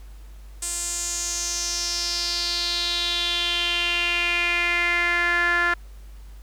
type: tone with band-pass filter sweep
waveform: sawtooth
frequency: 347.3 Hz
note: F4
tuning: 10 cents flat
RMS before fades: -24 dBFS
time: 0.62-5.74 s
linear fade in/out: 5 ms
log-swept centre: 8200 to 1600 Hz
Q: 4.7
effects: added 50 Hz sine -39 dBFS peak until 6.42 s + pink hiss -56 dBFS RMS until 6.42 s